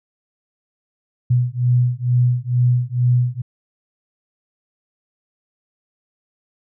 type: beating tone pair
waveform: sine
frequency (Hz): 122.3 / 124.5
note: B2 / B2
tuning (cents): -16 / +14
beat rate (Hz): 2.2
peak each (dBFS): -17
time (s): 1.3-3.42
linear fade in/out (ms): 10
effects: none